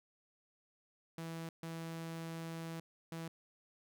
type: tone bursts at uneven times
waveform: sawtooth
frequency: 164.4 Hz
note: E3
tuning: 4 cents flat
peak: -38 dBFS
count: 3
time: 1.18-1.49 / 1.63-2.8 / 3.12-3.28 s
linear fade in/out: 2 ms
effects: none